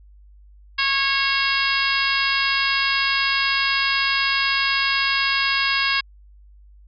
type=harmonic tone; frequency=548 Hz; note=C#5; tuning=20 cents flat; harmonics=2 / 3 / 4 / 5 / 6 / 7 / 8 / 9; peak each=-26 / -24 / -25 / -25 / -28 / -30 / -29 / -27 dBFS; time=0.78-6.01 s; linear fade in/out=10 ms; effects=added 50 Hz sine -45 dBFS peak until 6.87 s